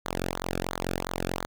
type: tone with flanger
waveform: sawtooth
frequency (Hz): 44.66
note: F1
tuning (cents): +39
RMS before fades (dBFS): -32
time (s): 0.05-1.46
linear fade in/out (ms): 10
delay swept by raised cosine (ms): 0.36 to 1.02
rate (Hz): 2.9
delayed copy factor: -0.95
effects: none